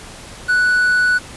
triangle tone with quantisation, 1480 Hz, F#6, in tune, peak -10 dBFS, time 0.48-1.19 s, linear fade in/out 20 ms, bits 6, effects pink hiss -36 dBFS RMS until 1.36 s + resampled to 24000 Hz

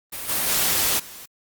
white noise with level steps, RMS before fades -32 / -23 / -21 / -40 dBFS, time 0.12-1.26 s, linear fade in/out 10 ms, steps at 0.28 / 0.46 / 0.98 s, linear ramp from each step 20 ms, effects Opus 32 kbps

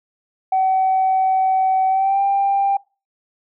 sine tone with pitch glide, 759 to 792.1 Hz, F#5 to G5, +44 to +18 cents, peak -13 dBFS, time 0.52-2.77 s, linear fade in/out 5 ms, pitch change +74 cents, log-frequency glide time 1.88-2.22 s, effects noise-tail reverb RT60 0.3 s tail -24 dB re dry + tanh soft clip ceiling -10 dBFS

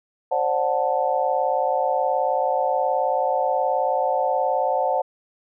sine chord, D dominant seventh, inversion third, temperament just, 528.6 / 587.3 / 734.2 / 881 Hz, C5 / D5 / F#5 / A5, +18 / 0 / -14 / +2 cents, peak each -24 / -26 / -23 / -25 dBFS, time 0.31-5.02 s, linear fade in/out 10 ms, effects none

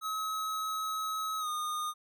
square tone with pitch glide, 1281 to 1226 Hz, E6 to D#6, -50 to -26 cents, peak -33 dBFS, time 0.01-1.94 s, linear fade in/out 50 ms, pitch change -76 cents, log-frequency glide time 1.39-1.48 s, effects none

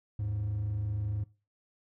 triangle tone pair together, 78.4 / 104.65 Hz, D#2 / G#2, +14 / +14 cents, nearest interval perfect fourth, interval 500 cents, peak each -37 / -28 dBFS, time 0.19-1.24 s, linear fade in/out 5 ms, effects noise-tail reverb RT60 0.3 s tail -20 dB re dry + tanh soft clip ceiling -24 dBFS

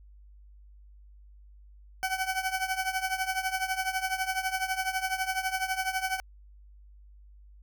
20% pulse tone with tremolo, 757 Hz, F#5, 39 cents sharp, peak -20 dBFS, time 2.03-6.2 s, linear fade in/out 0 ms, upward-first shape triangle, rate 12 Hz, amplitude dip 85%, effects added 50 Hz sine -50 dBFS peak until 7.62 s

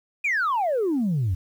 sine exponential sweep, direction down, 2506 to 84 Hz, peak -19 dBFS, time 0.24-1.35 s, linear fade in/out 10 ms, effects tanh soft clip ceiling -18 dBFS + 9-bit

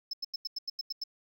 triangle tone bursts, 5250 Hz, E8, 8 cents flat, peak -31 dBFS, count 9, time 0.11-1.038 s, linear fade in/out 5 ms, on 24 ms, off 89 ms, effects none

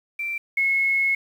sine tone pair in turn, 2349 / 2179 Hz, D7 / C#7, 0 / -30 cents, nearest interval minor second, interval 130 cents, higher first, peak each -25 / -18 dBFS, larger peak second, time 0.19-0.38 / 0.57-1.15 s, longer second, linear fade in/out 5 ms, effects 8-bit

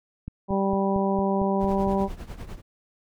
click train, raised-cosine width 5 ms, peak -21 dBFS, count 8, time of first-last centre 0.28-1.871 s, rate 4.4 Hz
harmonic tone, 195.5 Hz, G3, 4 cents flat, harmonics 1 / 2 / 3 / 4 / 5, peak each -24 / -27 / -29 / -30 / -31 dBFS, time 0.48-2.09 s, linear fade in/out 50 ms
brown noise with tremolo, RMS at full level -32 dBFS, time 1.59-2.62 s, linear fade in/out 50 ms, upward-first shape triangle, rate 10 Hz, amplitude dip 85%
effects none

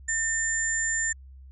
sine tone pair together, 1800 / 7200 Hz, A6 / A8, +39 / +39 cents, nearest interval 2 octaves, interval 2400 cents, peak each -27 dBFS, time 0.08-1.13 s, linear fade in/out 10 ms, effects added 66 Hz sine -44 dBFS peak until 1.51 s

